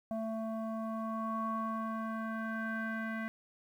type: tone with low-pass filter sweep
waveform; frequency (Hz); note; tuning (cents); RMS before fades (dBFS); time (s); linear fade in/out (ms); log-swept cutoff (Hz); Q
square; 222.5; A3; +20; -37; 0.11-3.28; 0; 780 to 1800; 6.7
effects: 11-bit